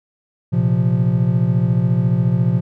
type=chord; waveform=triangle; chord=Bb suspended second; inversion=none; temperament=equal; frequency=116.54 / 130.81 / 174.61 Hz; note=Bb2 / C3 / F3; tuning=0 / 0 / 0 cents; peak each=-16 dBFS; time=0.52-2.61 s; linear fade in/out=20 ms; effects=none